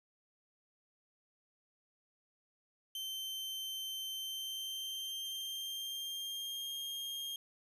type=tone with pitch glide; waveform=40% pulse; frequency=3104 to 3221 Hz; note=G7 to G7; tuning=-18 to +46 cents; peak=-38 dBFS; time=2.95-7.36 s; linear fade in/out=2 ms; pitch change=+64 cents; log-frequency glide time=4.16-6.73 s; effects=none